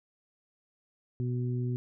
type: harmonic tone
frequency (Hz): 123.47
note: B2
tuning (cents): 0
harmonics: 1 / 2 / 3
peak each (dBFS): -29 / -37 / -40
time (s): 1.2-1.76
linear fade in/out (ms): 0
effects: none